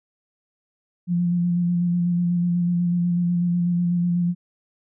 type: tone with vibrato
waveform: sine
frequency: 174.61 Hz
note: F3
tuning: in tune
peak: -18 dBFS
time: 1.07-4.35 s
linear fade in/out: 50 ms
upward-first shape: square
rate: 8.1 Hz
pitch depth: 17 cents each way
effects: none